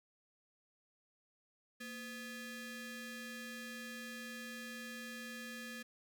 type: ring-modulated tone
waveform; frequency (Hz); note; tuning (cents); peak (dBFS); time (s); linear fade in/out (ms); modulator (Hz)
sawtooth; 740; F#5; 0; -38; 1.8-5.83; 10; 971
effects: none